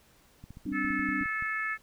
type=clicks; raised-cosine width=5 ms; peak=-33 dBFS; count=12; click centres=0.44 / 0.506 / 0.571 / 0.656 / 0.719 / 0.848 / 0.905 / 0.995 / 1.09 / 1.211 / 1.258 / 1.424 s
type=chord; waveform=sine; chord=G suspended fourth; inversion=none; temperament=equal; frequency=196 / 261.6 / 293.7 Hz; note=G3 / C4 / D4; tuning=0 / 0 / 0 cents; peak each=-37 / -35 / -33 dBFS; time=0.66-1.24 s; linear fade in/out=5 ms
type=harmonic tone; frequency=435.2 Hz; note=A4; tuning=19 cents flat; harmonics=3 / 4 / 5 / 6; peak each=-36 / -32 / -35 / -47 dBFS; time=0.72-1.78 s; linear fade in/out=50 ms
effects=pink hiss -62 dBFS RMS until 1.82 s